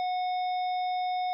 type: harmonic tone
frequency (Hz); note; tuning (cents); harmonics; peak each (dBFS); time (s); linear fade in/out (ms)
731; F#5; -21; 1 / 3 / 5 / 7; -27 / -43 / -44 / -50; 0-1.33; 0
effects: none